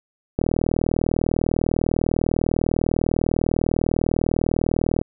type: click train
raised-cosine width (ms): 2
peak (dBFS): -7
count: 186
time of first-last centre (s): 0.39-5.015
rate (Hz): 40
effects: none